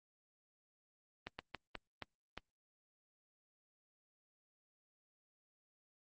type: slowing click train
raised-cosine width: 0.3 ms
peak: -26 dBFS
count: 6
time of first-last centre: 1.27-2.376 s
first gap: 120 ms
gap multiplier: 1.31
effects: Opus 24 kbps